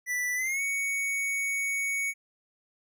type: tone with pitch glide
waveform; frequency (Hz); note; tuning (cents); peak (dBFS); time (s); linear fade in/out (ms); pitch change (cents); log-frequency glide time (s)
square; 1975.5 to 2230; B6 to C#7; 0 to +10; -28; 0.06-2.14; 50; +210; 0.35-0.61
effects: none